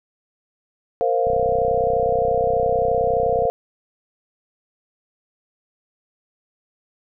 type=chord; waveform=sine; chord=Bb suspended second; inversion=none; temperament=equal with one note detuned; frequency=464 / 523.3 / 698.5 Hz; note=Bb4 / C5 / F5; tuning=-8 / 0 / 0 cents; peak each=-21 dBFS; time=1.01-3.5 s; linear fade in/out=0 ms
type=click train; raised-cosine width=5 ms; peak=-20 dBFS; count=70; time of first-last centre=1.27-3.454 s; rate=31.6 Hz
effects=none

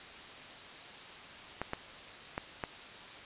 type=clicks; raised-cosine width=0.5 ms; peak=-19 dBFS; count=4; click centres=1.616 / 1.734 / 2.379 / 2.638 s; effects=white hiss -48 dBFS RMS until 3.25 s + resampled to 8000 Hz

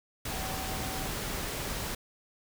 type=tone in noise; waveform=sine; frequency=761 Hz; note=F#5; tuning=48 cents sharp; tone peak=-42 dBFS; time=0.31-1.08 s; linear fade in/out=5 ms; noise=pink; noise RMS=-35 dBFS; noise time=0.25-1.95 s; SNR=-10 dB; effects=none

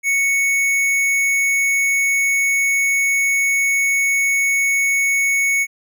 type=tone with hard clipping; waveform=triangle; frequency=2217 Hz; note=C#7; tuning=in tune; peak=-16 dBFS; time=0.03-5.67 s; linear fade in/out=50 ms; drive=17 dB; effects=none

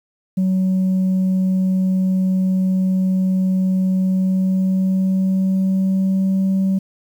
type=tone with pitch glide; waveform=sine; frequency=187.4 to 191.56 Hz; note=F#3 to G3; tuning=+22 to -40 cents; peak=-12 dBFS; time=0.37-6.79 s; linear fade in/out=10 ms; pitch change=+38 cents; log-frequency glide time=3.94-6.49 s; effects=tanh soft clip ceiling -13 dBFS + 8-bit

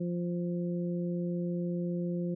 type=harmonic tone; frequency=174.6 Hz; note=F3; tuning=in tune; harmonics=1 / 2 / 3; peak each=-31 / -37 / -41 dBFS; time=0-2.35 s; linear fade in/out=10 ms; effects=none

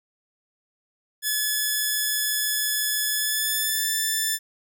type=tone with pitch glide; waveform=5% pulse; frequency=1714 to 1761.2 Hz; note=A6 to A6; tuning=-46 to +1 cents; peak=-12 dBFS; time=1.22-4.39 s; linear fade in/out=50 ms; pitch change=+47 cents; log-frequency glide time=3.14-3.9 s; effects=none

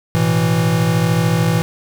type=chord; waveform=square; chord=A suspended second; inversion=none; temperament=equal; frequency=110 / 123.47 / 164.81 Hz; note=A2 / B2 / E3; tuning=0 / 0 / 0 cents; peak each=-20 / -21 / -16 dBFS; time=0.15-1.62 s; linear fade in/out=0 ms; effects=none

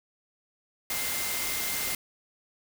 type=tone in noise; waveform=sine; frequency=2093 Hz; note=C7; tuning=in tune; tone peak=-38 dBFS; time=0.9-1.95 s; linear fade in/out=2 ms; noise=white; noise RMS=-31 dBFS; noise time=0.9-1.95 s; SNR=-10 dB; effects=none

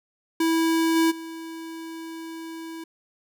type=tone with level steps; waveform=square; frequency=327 Hz; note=E4; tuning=14 cents flat; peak=-20 / -18 / -35 dBFS; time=0.4-2.84 s; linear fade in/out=5 ms; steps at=0.95 / 1.1 s; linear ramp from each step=20 ms; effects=none

